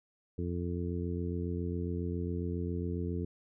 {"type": "harmonic tone", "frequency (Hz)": 87.3, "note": "F2", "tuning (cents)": 0, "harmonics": [1, 2, 3, 4, 5], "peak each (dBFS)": [-35, -38, -40, -41, -42], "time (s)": [0.38, 3.25], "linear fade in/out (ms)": 5, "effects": []}